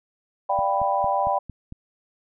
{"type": "chord", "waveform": "sine", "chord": "G dominant seventh", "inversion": "second", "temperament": "equal", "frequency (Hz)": [587.3, 698.5, 784, 987.8], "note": ["D5", "F5", "G5", "B5"], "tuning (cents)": [0, 0, 0, 0], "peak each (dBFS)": [-26, -29, -23, -25], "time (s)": [0.49, 1.39], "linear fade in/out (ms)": 10}
{"type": "click train", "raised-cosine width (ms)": 5, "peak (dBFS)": -24, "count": 6, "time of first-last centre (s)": [0.59, 1.724], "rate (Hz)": 4.41}
{"effects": []}